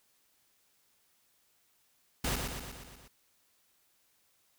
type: noise with echo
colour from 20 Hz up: pink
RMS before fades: -32 dBFS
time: 2.24-2.36 s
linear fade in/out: 5 ms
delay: 120 ms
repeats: 6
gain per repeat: -4 dB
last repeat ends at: 3.08 s
effects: white hiss -71 dBFS RMS until 4.58 s